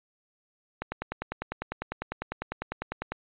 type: click train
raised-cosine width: 0.5 ms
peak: -16 dBFS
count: 24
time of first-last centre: 0.82-3.12 s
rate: 10 Hz
effects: resampled to 8000 Hz